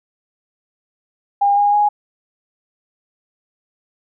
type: tone with pitch steps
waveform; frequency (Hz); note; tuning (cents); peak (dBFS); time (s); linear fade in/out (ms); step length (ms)
sine; 807 / 818.3 / 829.7; G#5 / G#5 / G#5; -50 / -26 / -2; -11; 1.41-1.89; 10; 160
effects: none